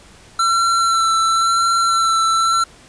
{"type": "tone with vibrato", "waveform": "square", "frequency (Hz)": 1346, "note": "E6", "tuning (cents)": 36, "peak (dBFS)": -14, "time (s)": [0.39, 2.64], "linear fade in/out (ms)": 5, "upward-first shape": "sine", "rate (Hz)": 0.94, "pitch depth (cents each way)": 18, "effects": ["pink hiss -45 dBFS RMS until 2.88 s", "resampled to 22050 Hz"]}